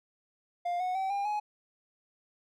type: tone with pitch steps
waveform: triangle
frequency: 702 / 733.9 / 767.3 / 802.2 / 838.7 Hz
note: F5 / F#5 / G5 / G5 / G#5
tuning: +9 / -14 / -37 / +40 / +17 cents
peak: -27 dBFS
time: 0.65-1.4 s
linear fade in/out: 10 ms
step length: 150 ms
effects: none